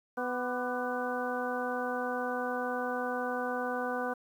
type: harmonic tone with a mistuned harmonic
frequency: 249 Hz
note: B3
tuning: 14 cents sharp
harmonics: 1 / 2 / 3 / 4 / 5 / 6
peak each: -38 / -35 / -37 / -41 / -41 / -38 dBFS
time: 0.17-4.14 s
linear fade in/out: 10 ms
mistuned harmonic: 5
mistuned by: -72 cents
effects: 10-bit